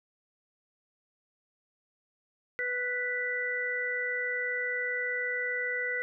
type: harmonic tone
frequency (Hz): 493.9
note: B4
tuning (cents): 0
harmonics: 1 / 3 / 4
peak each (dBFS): -37 / -35 / -31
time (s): 2.59-6.02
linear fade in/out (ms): 0
effects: none